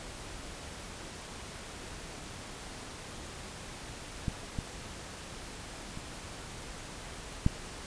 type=clicks; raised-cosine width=5 ms; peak=-18 / -21 / -29 / -11 dBFS; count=4; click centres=4.282 / 4.588 / 5.974 / 7.464 s; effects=pink hiss -44 dBFS RMS until 7.86 s + resampled to 22050 Hz